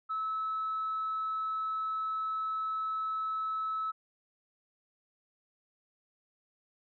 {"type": "tone", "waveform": "sine", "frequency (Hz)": 1300, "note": "E6", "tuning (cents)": -24, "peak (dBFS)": -30, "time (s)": [0.09, 3.92], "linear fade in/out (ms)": 20, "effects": ["tanh soft clip ceiling -27 dBFS"]}